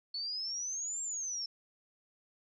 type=exponential two-way sweep; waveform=sine; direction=up then down; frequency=4388 to 7480 to 5310 Hz; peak=-35 dBFS; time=0.14-1.46 s; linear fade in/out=5 ms; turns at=1.02 s; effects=none